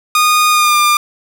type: tone with pitch glide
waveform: sawtooth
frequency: 1229 to 1199.5 Hz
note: D#6 to D6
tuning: -22 to +36 cents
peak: -5 dBFS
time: 0.15-0.97 s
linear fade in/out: 2 ms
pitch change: -42 cents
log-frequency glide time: 0.51-0.77 s
effects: none